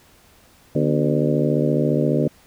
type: harmonic tone with a mistuned harmonic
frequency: 74.5 Hz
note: D2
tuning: 25 cents sharp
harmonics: 2 / 3 / 4 / 5 / 6 / 7 / 8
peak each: -21 / -23 / -24 / -25 / -26 / -26 / -27 dBFS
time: 0.75-2.28 s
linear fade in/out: 5 ms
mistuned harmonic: 3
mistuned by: +130 cents
effects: pink hiss -53 dBFS RMS until 2.46 s